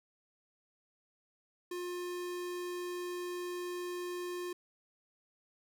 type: tone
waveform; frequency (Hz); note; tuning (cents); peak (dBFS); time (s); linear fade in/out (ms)
square; 355.5; F4; +31; -38; 1.71-4.53; 5
effects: none